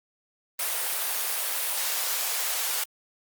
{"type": "high-pass noise", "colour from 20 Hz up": "white", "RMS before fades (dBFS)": -28, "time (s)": [0.59, 2.84], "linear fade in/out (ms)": 5, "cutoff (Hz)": 510, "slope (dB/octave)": 24, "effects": ["Opus 32 kbps"]}